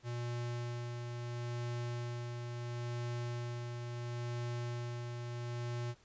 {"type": "tone with tremolo", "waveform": "square", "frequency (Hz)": 120, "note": "B2", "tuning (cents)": -49, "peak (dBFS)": -37, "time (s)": [0.03, 5.95], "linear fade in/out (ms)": 50, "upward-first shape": "sine", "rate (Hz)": 0.73, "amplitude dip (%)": 35, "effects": ["pink hiss -66 dBFS RMS until 6.04 s", "resampled to 16000 Hz"]}